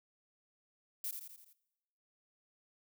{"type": "noise with echo", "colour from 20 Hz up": "violet", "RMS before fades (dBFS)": -39, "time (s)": [1.04, 1.11], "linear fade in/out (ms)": 2, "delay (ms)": 84, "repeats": 5, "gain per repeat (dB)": -5, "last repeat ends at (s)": 1.53, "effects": ["noise-tail reverb RT60 1.0 s tail -21 dB re dry"]}